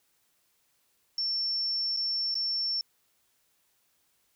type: tone with dropouts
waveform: sine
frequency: 5420 Hz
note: E8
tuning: 47 cents sharp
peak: -27 dBFS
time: 1.18-2.81 s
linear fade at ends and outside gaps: 1 ms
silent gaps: 1.965-1.971 / 2.343-2.353 s
effects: white hiss -71 dBFS RMS until 4.35 s